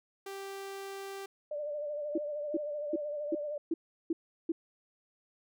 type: tone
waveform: sawtooth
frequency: 392 Hz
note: G4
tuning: in tune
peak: -36 dBFS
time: 0.26-1.26 s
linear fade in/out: 5 ms
type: tone with vibrato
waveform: sine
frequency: 591 Hz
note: D5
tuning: 11 cents sharp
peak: -34 dBFS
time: 1.51-3.58 s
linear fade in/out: 5 ms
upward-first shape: sine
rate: 13 Hz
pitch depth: 45 cents each way
type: tone bursts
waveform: sine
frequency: 329.6 Hz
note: E4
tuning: in tune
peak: -27 dBFS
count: 7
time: 2.15-4.52 s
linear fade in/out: 5 ms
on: 30 ms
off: 360 ms
effects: none